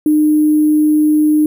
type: tone with sample-and-hold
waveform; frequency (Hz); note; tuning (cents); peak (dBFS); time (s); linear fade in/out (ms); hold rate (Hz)
sine; 303.9; D#4; -41; -8; 0.06-1.46; 2; 11025
effects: none